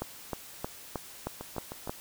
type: two click trains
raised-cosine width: 1 ms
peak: -18 / -24 dBFS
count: 7 / 4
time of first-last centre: 0.02-1.895 / 1.41-1.874 s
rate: 3.2 / 6.46 Hz
effects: white hiss -48 dBFS RMS until 2 s